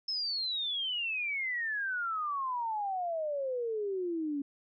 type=exponential sweep; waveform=sine; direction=down; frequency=5274 to 277.2 Hz; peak=-31 dBFS; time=0.08-4.42 s; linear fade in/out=5 ms; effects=none